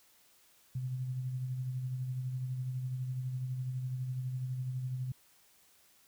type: tone with tremolo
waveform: sine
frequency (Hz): 128.1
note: C3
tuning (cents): -36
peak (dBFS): -32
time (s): 0.75-5.12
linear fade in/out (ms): 5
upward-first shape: sine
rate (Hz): 12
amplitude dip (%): 40
effects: white hiss -65 dBFS RMS until 6.07 s